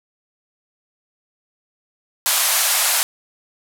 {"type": "band-pass noise", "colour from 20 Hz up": "white", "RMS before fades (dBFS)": -18, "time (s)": [2.26, 3.03], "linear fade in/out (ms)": 0, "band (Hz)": [590, 14000], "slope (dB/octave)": 48, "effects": []}